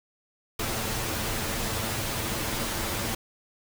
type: noise with comb filter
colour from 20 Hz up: pink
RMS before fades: -30 dBFS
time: 0.59-3.15 s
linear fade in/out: 5 ms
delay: 9 ms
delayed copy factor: +0.6
effects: none